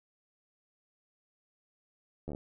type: slowing click train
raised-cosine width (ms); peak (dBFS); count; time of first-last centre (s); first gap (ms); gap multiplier
2; -26; 6; 2.28-2.349; 12; 1.07
effects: none